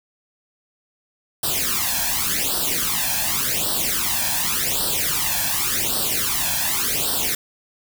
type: noise with flanger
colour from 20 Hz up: white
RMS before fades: -22 dBFS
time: 1.43-7.35 s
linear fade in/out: 5 ms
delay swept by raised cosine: 0.22 to 1.22 ms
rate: 0.88 Hz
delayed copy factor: +0.85
effects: none